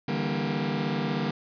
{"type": "chord", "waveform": "sawtooth", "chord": "E half-diminished seventh", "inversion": "third", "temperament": "just", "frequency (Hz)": [148.33, 164.81, 197.78, 237.3], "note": ["D3", "E3", "G3", "Bb3"], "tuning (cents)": [18, 0, 16, 31], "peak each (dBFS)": [-27, -31, -27, -27], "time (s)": [0.08, 1.31], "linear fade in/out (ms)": 5, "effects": ["resampled to 11025 Hz", "8-bit"]}